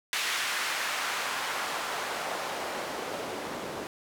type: noise with band-pass filter sweep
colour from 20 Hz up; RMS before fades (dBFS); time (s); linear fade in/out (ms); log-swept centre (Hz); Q
white; -33; 0.13-3.87; 0; 2000 to 360; 0.93
effects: none